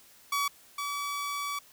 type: tone pair in turn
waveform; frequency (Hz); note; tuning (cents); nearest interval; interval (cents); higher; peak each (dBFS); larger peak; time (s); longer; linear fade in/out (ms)
sawtooth; 1136 / 1143.9; C#6 / D6; +42 / -46; unison; 12; second; -23 / -28; first; 0.32-0.48 / 0.78-1.59; second; 5
effects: white hiss -57 dBFS RMS until 1.72 s